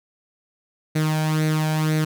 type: tone with flanger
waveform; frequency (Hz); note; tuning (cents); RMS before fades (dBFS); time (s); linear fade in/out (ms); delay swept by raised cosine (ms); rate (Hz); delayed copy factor
sawtooth; 155.56; D#3; 0; -21; 0.95-2.05; 10; 0.48 to 1.29; 2; +0.6
effects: none